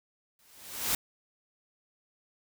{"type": "noise with exponential growth", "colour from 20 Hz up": "white", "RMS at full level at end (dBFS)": -26, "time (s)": [0.39, 0.95], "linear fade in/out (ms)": 2, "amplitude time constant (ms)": 120, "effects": []}